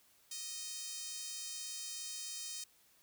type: tone with high-pass filter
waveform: 5% pulse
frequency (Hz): 622.3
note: D#5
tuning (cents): 0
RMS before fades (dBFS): -44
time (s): 0.31-2.64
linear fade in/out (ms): 5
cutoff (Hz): 5600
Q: 0.55
effects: white hiss -68 dBFS RMS until 3.02 s